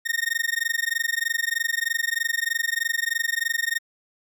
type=tone with amplitude modulation; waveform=40% pulse; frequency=1842 Hz; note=A#6; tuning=21 cents flat; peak=-18 dBFS; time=0.05-3.79 s; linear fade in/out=20 ms; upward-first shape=sine; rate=23.2 Hz; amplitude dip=100%; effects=none